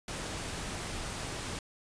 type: noise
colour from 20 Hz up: pink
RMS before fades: -38 dBFS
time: 0.08-1.59 s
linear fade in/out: 2 ms
effects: resampled to 22050 Hz